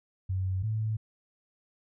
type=tone pair in turn; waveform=sine; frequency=94 / 109.19 Hz; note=F#2 / A2; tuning=+28 / -13 cents; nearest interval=minor third; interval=259 cents; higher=second; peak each=-27 dBFS; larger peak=neither; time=0.29-0.63 / 0.63-0.97 s; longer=neither; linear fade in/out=10 ms; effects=none